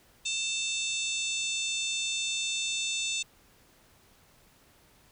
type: harmonic tone with a mistuned harmonic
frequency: 884 Hz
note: A5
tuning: 8 cents sharp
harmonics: 3 / 4 / 5 / 6 / 7 / 8 / 9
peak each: -34 / -33 / -42 / -46 / -39 / -38 / -39 dBFS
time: 0.25-3.23 s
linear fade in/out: 10 ms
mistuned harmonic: 4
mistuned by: +31 cents
effects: pink hiss -61 dBFS RMS until 5.11 s